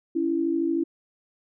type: tone pair together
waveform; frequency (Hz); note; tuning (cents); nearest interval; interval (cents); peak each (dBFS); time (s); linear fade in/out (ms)
sine; 280.5 / 333.6; C#4 / E4; +21 / +21; minor third; 300; -27 / -23; 0.15-0.84; 10
effects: none